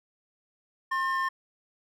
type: tone pair together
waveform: triangle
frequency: 1066.3 / 1801 Hz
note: C6 / A6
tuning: +32 / +40 cents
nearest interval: major sixth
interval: 908 cents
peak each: -25 / -28 dBFS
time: 0.91-1.29 s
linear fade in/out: 10 ms
effects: tanh soft clip ceiling -16 dBFS